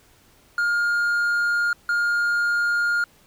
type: tone pair in turn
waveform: triangle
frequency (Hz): 1415 / 1415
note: F6 / F6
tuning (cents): +22 / +22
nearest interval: unison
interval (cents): 0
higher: neither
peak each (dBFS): -17 / -17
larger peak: neither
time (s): 0.58-1.73 / 1.89-3.04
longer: neither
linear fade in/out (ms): 2
effects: pink hiss -56 dBFS RMS until 3.26 s